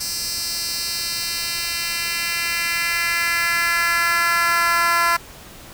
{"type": "tone with high-pass filter sweep", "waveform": "10% pulse", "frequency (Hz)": 340.5, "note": "F4", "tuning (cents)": -44, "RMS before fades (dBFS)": -21, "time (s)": [0, 5.17], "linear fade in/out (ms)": 10, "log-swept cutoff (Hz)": [5500, 1100], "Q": 1.7, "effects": ["pink hiss -41 dBFS RMS until 5.73 s"]}